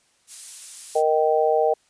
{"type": "noise", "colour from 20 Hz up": "violet", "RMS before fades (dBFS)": -32, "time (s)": [0.27, 1.03], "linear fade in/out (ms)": 50}
{"type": "harmonic tone", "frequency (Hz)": 155.56, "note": "D#3", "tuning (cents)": 0, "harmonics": [3, 4, 5], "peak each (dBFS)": [-20, -21, -22], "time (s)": [0.95, 1.74], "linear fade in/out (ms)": 10}
{"effects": ["white hiss -63 dBFS RMS until 1.89 s", "resampled to 22050 Hz"]}